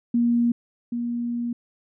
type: tone pair in turn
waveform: sine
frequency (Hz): 237.1 / 238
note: A#3 / A#3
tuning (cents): +30 / +36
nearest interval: unison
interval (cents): 6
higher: second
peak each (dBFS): -17 / -24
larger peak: first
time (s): 0.14-0.52 / 0.92-1.53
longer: second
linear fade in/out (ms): 5
effects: none